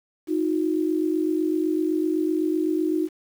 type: tone pair together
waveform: sine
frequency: 313.8 / 361.7 Hz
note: D#4 / F#4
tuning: +15 / -39 cents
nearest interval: major second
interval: 246 cents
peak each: -22 / -25 dBFS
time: 0.27-3.09 s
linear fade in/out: 50 ms
effects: 8-bit